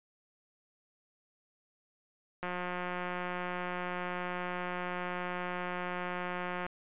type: click train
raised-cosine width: 0.5 ms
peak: -22 dBFS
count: 759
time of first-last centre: 2.43-6.665 s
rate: 179 Hz
effects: resampled to 8000 Hz